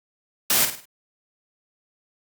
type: noise with echo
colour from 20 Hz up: white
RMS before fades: -19 dBFS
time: 0.5-0.65 s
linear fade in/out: 2 ms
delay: 51 ms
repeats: 4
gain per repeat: -8 dB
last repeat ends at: 0.854 s
effects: high-pass 100 Hz 12 dB/octave + Opus 48 kbps